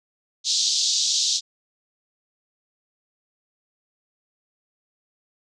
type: band-pass noise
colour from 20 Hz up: pink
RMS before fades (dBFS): -22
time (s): 0.44-1.41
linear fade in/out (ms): 50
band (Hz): 3600 to 6900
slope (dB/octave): 48
effects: none